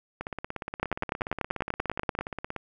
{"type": "two click trains", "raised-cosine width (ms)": 0.5, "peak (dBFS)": [-18, -11], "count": [41, 15], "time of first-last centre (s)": [[0.21, 2.563], [0.83, 2.189]], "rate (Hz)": [17, 10.3], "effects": []}